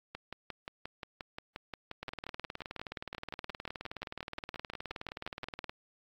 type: two click trains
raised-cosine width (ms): 0.3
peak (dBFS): -24 / -23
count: 31 / 71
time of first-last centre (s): 0.15-5.441 / 2.03-5.695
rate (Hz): 5.67 / 19.1
effects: AAC 48 kbps